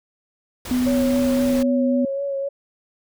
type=noise; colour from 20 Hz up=pink; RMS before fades=-32 dBFS; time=0.65-1.63 s; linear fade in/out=5 ms
type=tone; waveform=sine; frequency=250 Hz; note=B3; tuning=21 cents sharp; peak=-17 dBFS; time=0.71-2.05 s; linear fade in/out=2 ms
type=tone with vibrato; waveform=sine; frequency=554.4 Hz; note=C#5; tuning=in tune; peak=-22 dBFS; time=0.86-2.49 s; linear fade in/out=10 ms; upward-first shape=sine; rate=3.8 Hz; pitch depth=24 cents each way
effects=none